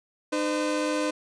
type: tone pair together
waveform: 30% pulse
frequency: 303.8 / 511 Hz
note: D#4 / C5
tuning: -41 / -41 cents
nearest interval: major sixth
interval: 900 cents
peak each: -24 / -26 dBFS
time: 0.32-1.11 s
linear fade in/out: 10 ms
effects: resampled to 22050 Hz